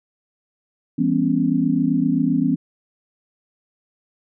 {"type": "chord", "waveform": "sine", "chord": "C# half-diminished seventh", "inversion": "first", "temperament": "just", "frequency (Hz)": [166.31, 199.57, 249.5, 277.2], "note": ["E3", "G3", "B3", "C#4"], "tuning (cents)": [16, 31, 18, 0], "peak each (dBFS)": [-23, -25, -20, -20], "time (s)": [0.98, 2.56], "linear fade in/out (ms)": 10, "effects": []}